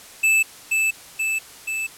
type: tone with echo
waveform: square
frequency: 2629 Hz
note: E7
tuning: 5 cents flat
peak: -15 dBFS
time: 0.23-0.43 s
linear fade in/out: 10 ms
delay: 480 ms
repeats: 3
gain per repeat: -3 dB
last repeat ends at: 1.87 s
effects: white hiss -43 dBFS RMS until 1.97 s + low-pass 12000 Hz 12 dB/octave